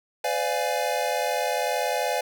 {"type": "chord", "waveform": "square", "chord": "B diminished seventh", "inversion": "none", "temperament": "equal with one note detuned", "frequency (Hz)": [506.9, 587.3, 698.5, 830.6], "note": ["B4", "D5", "F5", "Ab5"], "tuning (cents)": [45, 0, 0, 0], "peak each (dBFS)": -30, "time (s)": [0.24, 2.21], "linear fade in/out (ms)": 5, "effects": []}